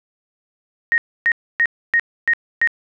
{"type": "tone bursts", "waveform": "sine", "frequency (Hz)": 1864.7, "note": "A#6", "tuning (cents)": 0, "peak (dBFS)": -12, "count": 6, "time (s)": [0.92, 2.674], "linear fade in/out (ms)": 0, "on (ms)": 59, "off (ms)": 280, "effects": []}